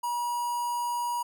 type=tone with notch filter; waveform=square; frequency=960 Hz; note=B5; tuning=49 cents flat; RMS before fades=-30 dBFS; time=0.03-1.23 s; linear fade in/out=10 ms; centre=3500 Hz; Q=0.76; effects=none